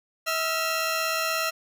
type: tone pair together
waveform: 15% pulse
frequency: 645 / 1366.7 Hz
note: E5 / F6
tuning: -38 / -38 cents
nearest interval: octave + minor second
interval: 1300 cents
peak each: -21 dBFS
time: 0.26-1.51 s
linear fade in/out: 20 ms
effects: none